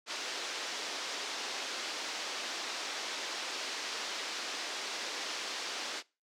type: band-pass noise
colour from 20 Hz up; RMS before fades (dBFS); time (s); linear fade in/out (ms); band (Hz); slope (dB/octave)
white; -39; 0.06-6.03; 50; 290 to 5700; 24
effects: noise-tail reverb RT60 0.3 s tail -23 dB re dry